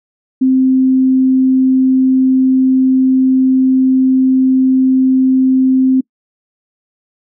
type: tone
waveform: sine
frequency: 260.9 Hz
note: C4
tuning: 5 cents flat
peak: -7 dBFS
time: 0.41-6.01 s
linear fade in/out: 10 ms
effects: noise-tail reverb RT60 0.1 s tail -25 dB re dry